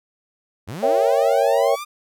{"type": "linear sweep", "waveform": "sawtooth", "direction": "up", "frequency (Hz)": [77, 1221], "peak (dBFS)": -25, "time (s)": [0.67, 1.85], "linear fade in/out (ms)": 20}
{"type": "chord", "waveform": "sine", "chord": "A# diminished seventh", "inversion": "none", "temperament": "equal", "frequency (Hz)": [466.2, 554.4, 659.3, 784], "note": ["A#4", "C#5", "E5", "G5"], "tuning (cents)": [0, 0, 0, 0], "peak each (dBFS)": [-21, -18, -21, -22], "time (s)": [0.82, 1.76], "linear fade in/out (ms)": 20}
{"effects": []}